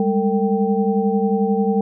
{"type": "tone cluster", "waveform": "sine", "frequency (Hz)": [197.7, 208.9, 453, 779], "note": ["G3", "G#3", "A#4", "G5"], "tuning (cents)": [15, 10, -50, -11], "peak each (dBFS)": [-19, -22, -20, -25], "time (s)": [0, 1.81], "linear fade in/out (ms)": 2, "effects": []}